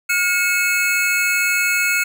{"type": "tone cluster", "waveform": "square", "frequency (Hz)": [1428, 2198, 2585], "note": ["F6", "C#7", "E7"], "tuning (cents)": [38, -15, -34], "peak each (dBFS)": -21, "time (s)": [0.09, 2.04], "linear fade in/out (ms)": 10, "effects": []}